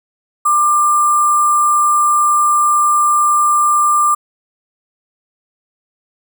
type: tone with sample-and-hold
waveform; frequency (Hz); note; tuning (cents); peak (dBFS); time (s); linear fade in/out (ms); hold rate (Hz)
sine; 1189; D6; +21; -9; 0.45-4.15; 10; 8820
effects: none